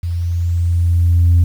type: tone with level ramp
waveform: sine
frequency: 86 Hz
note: F2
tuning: 26 cents flat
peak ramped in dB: -17 to -5 dBFS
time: 0.03-1.44 s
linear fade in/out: 5 ms
effects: tanh soft clip ceiling -5 dBFS + 7-bit